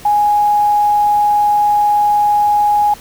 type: tone with quantisation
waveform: sine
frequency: 830 Hz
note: G#5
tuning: 1 cent flat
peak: -9 dBFS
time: 0.05-2.94 s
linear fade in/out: 5 ms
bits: 6
effects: pink hiss -37 dBFS RMS until 3 s